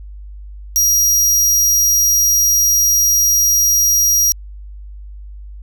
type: tone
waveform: sawtooth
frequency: 5720 Hz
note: F8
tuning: 41 cents sharp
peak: -8 dBFS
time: 0.76-4.32 s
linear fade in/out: 0 ms
effects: added 50 Hz sine -30 dBFS peak until 5.62 s